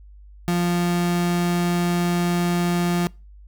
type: tone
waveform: 35% pulse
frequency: 174.61 Hz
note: F3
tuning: in tune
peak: -17 dBFS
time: 0.48-3.07 s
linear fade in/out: 0 ms
effects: noise-tail reverb RT60 0.3 s tail -25 dB re dry + added 50 Hz sine -42 dBFS peak until 3.47 s